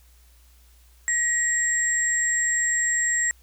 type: tone pair together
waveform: sine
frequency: 1900 / 7574 Hz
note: A#6 / A#8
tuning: +33 / +27 cents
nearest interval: 2 octaves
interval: 2394 cents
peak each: -23 dBFS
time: 1.08-3.31 s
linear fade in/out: 0 ms
effects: added 60 Hz sine -52 dBFS peak until 3.42 s + white hiss -60 dBFS RMS until 3.42 s